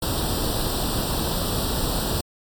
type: noise with comb filter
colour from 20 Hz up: pink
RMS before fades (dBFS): -24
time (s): 0.02-2.21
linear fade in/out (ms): 5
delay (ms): 0.23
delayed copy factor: +0.9
effects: MP3 96 kbps